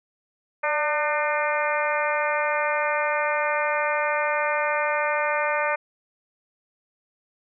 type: harmonic tone with a mistuned harmonic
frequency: 301.1 Hz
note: D4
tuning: 43 cents sharp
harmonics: 2 / 3 / 4 / 5 / 6 / 7 / 8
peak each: -26 / -28 / -29 / -30 / -31 / -31 / -32 dBFS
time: 0.63-5.76 s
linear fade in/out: 10 ms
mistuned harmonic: 2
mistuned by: -41 cents
effects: none